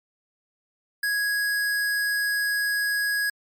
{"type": "tone", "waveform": "square", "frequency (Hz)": 1661.2, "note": "G#6", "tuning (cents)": 0, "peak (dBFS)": -23, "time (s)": [1.03, 3.3], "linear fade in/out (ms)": 5, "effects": ["MP3 96 kbps"]}